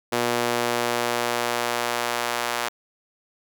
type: tone with high-pass filter sweep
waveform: sawtooth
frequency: 120 Hz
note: B2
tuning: 49 cents flat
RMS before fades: -25 dBFS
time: 0.12-2.69 s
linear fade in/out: 10 ms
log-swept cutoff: 380 to 840 Hz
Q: 0.86
effects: none